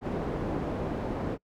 white low-pass noise, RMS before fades -32 dBFS, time 0.01-1.38 s, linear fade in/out 50 ms, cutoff 470 Hz, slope 12 dB/octave, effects noise-tail reverb RT60 0.1 s tail -25 dB re dry

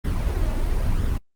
brown noise with flanger, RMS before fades -22 dBFS, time 0.04-1.18 s, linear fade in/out 10 ms, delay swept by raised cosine 0.57 to 3.47 ms, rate 1 Hz, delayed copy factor +0.5, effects noise-tail reverb RT60 0.1 s tail -21 dB re dry + Opus 32 kbps

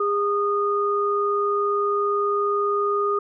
sine tone pair together, 407.4 / 1229.7 Hz, G#4 / D#6, -33 / -21 cents, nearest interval octave + perfect fifth, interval 1912 cents, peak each -22 dBFS, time 0-3.19 s, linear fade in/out 5 ms, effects none

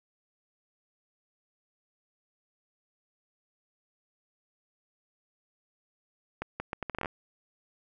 accelerating click train, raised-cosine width 0.5 ms, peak -18 dBFS, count 11, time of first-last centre 6.42-7.058 s, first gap 180 ms, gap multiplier 0.73, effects none

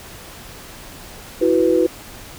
sine chord, E suspended second, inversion none, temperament equal, 329.6 / 370 / 493.9 Hz, E4 / F#4 / B4, 0 / 0 / 0 cents, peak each -17 dBFS, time 1.41-1.87 s, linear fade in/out 10 ms, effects pink hiss -38 dBFS RMS until 2.38 s

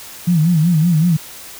sine tone with vibrato, 164.81 Hz, E3, in tune, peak -10 dBFS, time 0.27-1.17 s, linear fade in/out 10 ms, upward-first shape sine, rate 5.3 Hz, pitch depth 140 cents each way, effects white hiss -35 dBFS RMS until 1.59 s

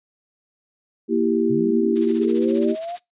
sine chord, E diminished, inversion second, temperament equal, 233.1 / 329.6 / 392 Hz, Bb3 / E4 / G4, 0 / 0 / 0 cents, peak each -21 dBFS, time 1.08-2.76 s, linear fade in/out 50 ms
sine linear sweep, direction up, 121.5 to 717 Hz, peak -27 dBFS, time 1.49-2.97 s, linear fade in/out 20 ms
blue noise with tremolo, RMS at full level -30 dBFS, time 1.95-3 s, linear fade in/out 20 ms, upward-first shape sine, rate 15 Hz, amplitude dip 75%
effects noise-tail reverb RT60 0.2 s tail -25 dB re dry + resampled to 8000 Hz

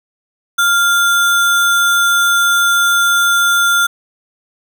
sine tone with sample-and-hold, 1396.9 Hz, F6, in tune, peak -9 dBFS, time 0.58-3.87 s, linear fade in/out 10 ms, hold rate 4900 Hz, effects none

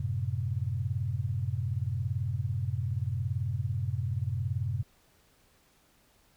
sine chord, F# diminished, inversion none, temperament equal, 92.5 / 110 / 130.81 Hz, F#2 / A2 / C3, 0 / 0 / 0 cents, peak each -33 dBFS, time 0-4.83 s, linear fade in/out 5 ms, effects pink hiss -65 dBFS RMS until 6.36 s

